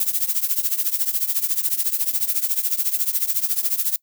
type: noise with tremolo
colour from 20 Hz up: violet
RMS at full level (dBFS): -18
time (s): 0-3.96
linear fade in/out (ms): 2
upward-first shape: triangle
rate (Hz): 14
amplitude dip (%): 90
effects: noise-tail reverb RT60 0.1 s tail -24 dB re dry